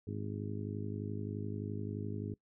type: harmonic tone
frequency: 51.6 Hz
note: G#1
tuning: 10 cents flat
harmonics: 2 / 3 / 4 / 5 / 6 / 7 / 8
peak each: -40 / -47 / -44 / -45 / -47 / -51 / -47 dBFS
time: 0.07-2.34 s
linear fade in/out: 5 ms
effects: noise-tail reverb RT60 0.1 s tail -21 dB re dry